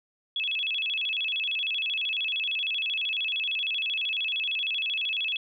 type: tone with vibrato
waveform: sine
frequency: 2960 Hz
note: F#7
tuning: in tune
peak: -26 dBFS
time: 0.36-5.37 s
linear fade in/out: 2 ms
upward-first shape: square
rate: 13 Hz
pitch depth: 220 cents each way
effects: none